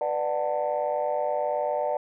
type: chord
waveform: sine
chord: B minor seventh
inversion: none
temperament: just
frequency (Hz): 493.9 / 592.7 / 740.8 / 889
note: B4 / D5 / F#5 / A5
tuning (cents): 0 / +16 / +2 / +18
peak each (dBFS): -31 / -26 / -30 / -31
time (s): 0.01-1.97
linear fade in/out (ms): 2
effects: tanh soft clip ceiling -16 dBFS